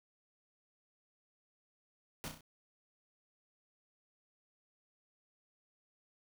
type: noise with echo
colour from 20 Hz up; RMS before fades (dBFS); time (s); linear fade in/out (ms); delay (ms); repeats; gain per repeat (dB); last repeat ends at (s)
pink; -42; 2.24-2.28; 0; 32; 4; -5; 2.408
effects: none